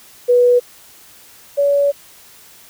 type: tone pair in turn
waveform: sine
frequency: 489.4 / 567.4 Hz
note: B4 / C#5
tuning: -16 / +40 cents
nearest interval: minor third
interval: 256 cents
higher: second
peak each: -8 / -11 dBFS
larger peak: first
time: 0.28-0.6 / 1.57-1.92 s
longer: second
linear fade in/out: 20 ms
effects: white hiss -44 dBFS RMS until 2.69 s